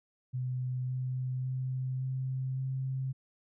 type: tone with pitch steps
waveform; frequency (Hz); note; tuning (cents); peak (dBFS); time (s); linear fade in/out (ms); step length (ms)
sine; 127 / 128.25 / 129.52 / 130.8 / 132.09; B2 / C3 / C3 / C3 / C3; +49 / -34 / -17 / 0 / +17; -31; 0.33-3.13; 20; 560
effects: none